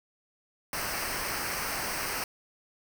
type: noise with comb filter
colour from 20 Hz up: pink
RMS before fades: -33 dBFS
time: 0.73-2.24 s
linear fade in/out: 2 ms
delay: 0.28 ms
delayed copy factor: -0.7
effects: none